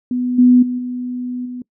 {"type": "tone with level steps", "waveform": "sine", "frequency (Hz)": 248.3, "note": "B3", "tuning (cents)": 9, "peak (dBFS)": [-16, -6, -18, -21, -25], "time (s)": [0.11, 1.62], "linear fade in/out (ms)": 2, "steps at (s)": [0.38, 0.62, 0.78, 1.45], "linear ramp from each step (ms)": 10, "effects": ["noise-tail reverb RT60 0.1 s tail -23 dB re dry"]}